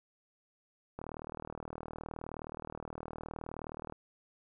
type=click train; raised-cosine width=1 ms; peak=-27 dBFS; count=116; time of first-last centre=0.99-3.924 s; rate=39.2 Hz; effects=none